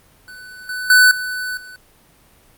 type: tone with level steps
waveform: square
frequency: 1500 Hz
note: F#6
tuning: 23 cents sharp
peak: -36 / -24 / -8 / -23 / -36 dBFS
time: 0.28-1.76 s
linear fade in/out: 0 ms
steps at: 0.69 / 0.9 / 1.11 / 1.57 s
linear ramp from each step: 2 ms
effects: pink hiss -52 dBFS RMS until 2.57 s + Opus 32 kbps